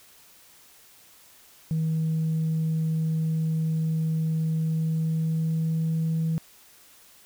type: tone with pitch glide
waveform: sine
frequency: 159.7 to 161.65 Hz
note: D#3 to E3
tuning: +45 to -34 cents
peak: -21 dBFS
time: 1.71-6.38 s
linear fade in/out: 0 ms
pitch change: +21 cents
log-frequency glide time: 4.48-6.14 s
effects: tanh soft clip ceiling -20 dBFS + white hiss -54 dBFS RMS until 7.25 s